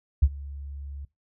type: tone with ADSR envelope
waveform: sine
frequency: 70.3 Hz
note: C#2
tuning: 25 cents sharp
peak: -12 dBFS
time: 0.22-1.05 s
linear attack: 10 ms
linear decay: 51 ms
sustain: -23 dB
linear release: 4 ms
effects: noise-tail reverb RT60 0.2 s tail -21 dB re dry